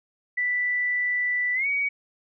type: tone with pitch glide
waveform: sine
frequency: 1975.5 to 2256 Hz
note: B6 to C#7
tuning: 0 to +30 cents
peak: -22 dBFS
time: 0.37-1.89 s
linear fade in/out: 10 ms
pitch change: +230 cents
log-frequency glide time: 1.54-1.67 s
effects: none